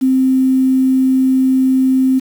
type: tone with quantisation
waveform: sine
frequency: 261.6 Hz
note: C4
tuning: in tune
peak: -9 dBFS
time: 0.01-2.2 s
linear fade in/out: 20 ms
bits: 6
effects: none